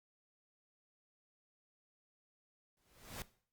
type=noise with exponential growth; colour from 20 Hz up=pink; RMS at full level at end=-42 dBFS; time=2.77-3.22 s; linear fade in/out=1 ms; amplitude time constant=96 ms; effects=noise-tail reverb RT60 0.5 s tail -18 dB re dry + Opus 48 kbps